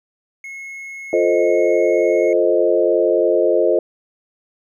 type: tone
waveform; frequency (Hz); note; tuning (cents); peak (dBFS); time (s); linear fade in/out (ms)
triangle; 2175; C#7; -33; -28; 0.44-2.33; 2
type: chord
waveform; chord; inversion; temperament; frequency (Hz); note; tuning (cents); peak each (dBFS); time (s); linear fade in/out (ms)
sine; F dominant seventh; none; equal; 349.2 / 440 / 523.3 / 622.3; F4 / A4 / C5 / Eb5; 0 / 0 / 0 / 0; -18; 1.13-3.79; 2
effects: none